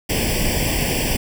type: noise with comb filter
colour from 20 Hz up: pink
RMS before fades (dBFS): -20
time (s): 0.09-1.17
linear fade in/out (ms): 10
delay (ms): 0.38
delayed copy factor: +1
effects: none